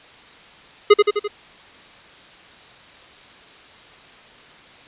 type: tone with echo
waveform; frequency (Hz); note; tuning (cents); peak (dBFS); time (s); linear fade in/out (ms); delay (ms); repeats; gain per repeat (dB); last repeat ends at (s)
square; 415.3; G#4; 0; -6; 0.9-0.94; 10; 85; 4; -4; 1.28
effects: white hiss -45 dBFS RMS until 4.87 s + resampled to 8000 Hz